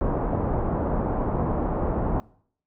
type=low-pass noise; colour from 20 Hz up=pink; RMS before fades=-25 dBFS; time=0.01-2.2 s; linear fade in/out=0 ms; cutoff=1000 Hz; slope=24 dB/octave; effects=noise-tail reverb RT60 0.6 s tail -23 dB re dry